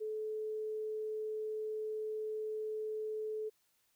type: tone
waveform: sine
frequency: 432.2 Hz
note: A4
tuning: 31 cents flat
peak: -36 dBFS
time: 0-3.5 s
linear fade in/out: 20 ms
effects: white hiss -75 dBFS RMS until 3.95 s